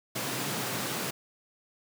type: high-pass noise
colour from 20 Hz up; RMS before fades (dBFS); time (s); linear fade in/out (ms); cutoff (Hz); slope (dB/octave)
pink; -33; 0.15-1.11; 10; 110; 96
effects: none